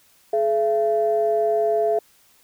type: tone pair together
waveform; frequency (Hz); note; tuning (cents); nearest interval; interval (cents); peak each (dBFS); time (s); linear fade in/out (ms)
sine; 425.6 / 675.6; G#4 / E5; +42 / +42; minor sixth; 800; -20 / -19; 0.33-1.99; 5
effects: tanh soft clip ceiling -9 dBFS + white hiss -57 dBFS RMS until 2.43 s